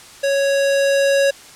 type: tone with level ramp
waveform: square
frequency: 554.4 Hz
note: C#5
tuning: in tune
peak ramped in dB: -16 to -13 dBFS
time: 0.23-1.31 s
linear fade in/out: 10 ms
effects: white hiss -41 dBFS RMS until 1.55 s + low-pass 9000 Hz 12 dB/octave